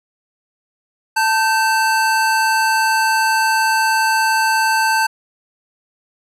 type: tone pair together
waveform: square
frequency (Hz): 887.2 / 1550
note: A5 / G6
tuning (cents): +14 / -20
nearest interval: minor seventh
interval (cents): 966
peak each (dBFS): -16 / -18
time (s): 1.16-5.07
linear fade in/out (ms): 10
effects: low-pass 12000 Hz 12 dB/octave